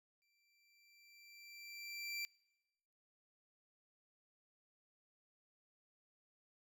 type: tone with exponential growth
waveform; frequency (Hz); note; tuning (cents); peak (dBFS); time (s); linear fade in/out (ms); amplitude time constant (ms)
25% pulse; 2349; D7; 0; -36; 0.22-2.25; 0; 440
effects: noise-tail reverb RT60 1.0 s tail -24 dB re dry